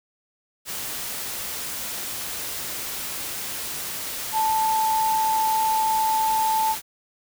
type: tone in noise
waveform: sine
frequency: 880 Hz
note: A5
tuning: in tune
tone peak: -19 dBFS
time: 4.32-6.76 s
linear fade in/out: 50 ms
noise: white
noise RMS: -31 dBFS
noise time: 0.65-6.82 s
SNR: +9 dB
effects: none